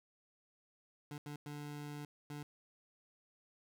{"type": "tone bursts at uneven times", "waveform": "25% pulse", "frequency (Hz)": 146.83, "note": "D3", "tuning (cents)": 0, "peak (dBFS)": -40, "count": 4, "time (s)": [[1.11, 1.18], [1.26, 1.36], [1.46, 2.05], [2.3, 2.43]], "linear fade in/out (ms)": 2, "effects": []}